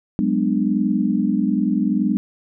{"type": "chord", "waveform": "sine", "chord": "G# half-diminished seventh", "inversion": "third", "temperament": "just", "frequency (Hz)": [186.89, 207.7, 249.2, 299], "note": ["F#3", "G#3", "B3", "D4"], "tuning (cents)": [18, 0, 16, 31], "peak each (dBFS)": [-23, -20, -22, -23], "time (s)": [0.19, 2.17], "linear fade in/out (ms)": 0, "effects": []}